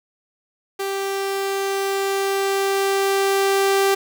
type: tone with level ramp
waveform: sawtooth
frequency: 392 Hz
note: G4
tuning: in tune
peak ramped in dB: -19 to -11 dBFS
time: 0.79-3.95 s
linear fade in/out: 10 ms
effects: 7-bit